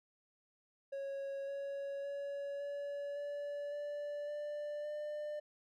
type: tone with pitch steps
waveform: triangle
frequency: 551 / 557.4 / 563.9 / 570.4 / 577.1 / 583.8 / 590.5 / 597.4 Hz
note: C#5 / C#5 / C#5 / C#5 / D5 / D5 / D5 / D5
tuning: -11 / +9 / +30 / +49 / -30 / -10 / +9 / +29 cents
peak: -37 dBFS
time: 0.92-5.4 s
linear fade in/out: 10 ms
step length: 560 ms
effects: none